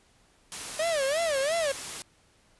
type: noise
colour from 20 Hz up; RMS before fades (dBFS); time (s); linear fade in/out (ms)
white; -37; 0.52-2.02; 0
type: tone with vibrato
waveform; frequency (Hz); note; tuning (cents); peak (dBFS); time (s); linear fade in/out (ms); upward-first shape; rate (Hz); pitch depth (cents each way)
45% pulse; 602; D5; +43; -25; 0.79-1.72; 5; sine; 2.9; 210
effects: pink hiss -63 dBFS RMS until 2.59 s + resampled to 24000 Hz